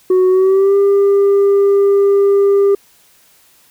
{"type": "tone with pitch glide", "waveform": "sine", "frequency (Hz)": [370, 398.9], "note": ["F#4", "G4"], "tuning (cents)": [0, 30], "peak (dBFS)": -5, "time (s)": [0.1, 2.75], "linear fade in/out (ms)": 5, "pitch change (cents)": 130, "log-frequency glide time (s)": [0.29, 0.76], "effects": ["tanh soft clip ceiling -7 dBFS", "white hiss -50 dBFS RMS until 3.7 s"]}